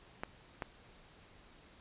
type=clicks; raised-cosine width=0.5 ms; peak=-22 dBFS; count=2; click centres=0.235 / 0.622 s; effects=pink hiss -60 dBFS RMS until 1.8 s + resampled to 8000 Hz